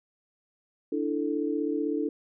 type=chord; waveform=sine; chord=D suspended second; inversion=none; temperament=equal; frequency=293.7 / 329.6 / 440 Hz; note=D4 / E4 / A4; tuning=0 / 0 / 0 cents; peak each=-29 / -31 / -31 dBFS; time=0.92-2.09 s; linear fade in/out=5 ms; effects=none